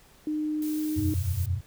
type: tone with pitch glide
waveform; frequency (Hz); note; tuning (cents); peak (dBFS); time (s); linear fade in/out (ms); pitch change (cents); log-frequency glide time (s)
sine; 305.2 to 308.7; D#4 to D#4; -33 to -14; -26; 0.27-1.14; 2; +19; 0.59-1.02
type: noise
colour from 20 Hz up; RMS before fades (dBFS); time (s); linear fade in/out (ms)
blue; -42; 0.62-1.46; 2
type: chord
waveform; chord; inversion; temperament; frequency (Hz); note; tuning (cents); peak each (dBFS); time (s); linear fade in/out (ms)
sine; E suspended second; none; equal with one note detuned; 83.56 / 92.5 / 123.47; E2 / F#2 / B2; +24 / 0 / 0; -31 / -27 / -33; 0.96-1.61; 20
effects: pink hiss -57 dBFS RMS until 1.66 s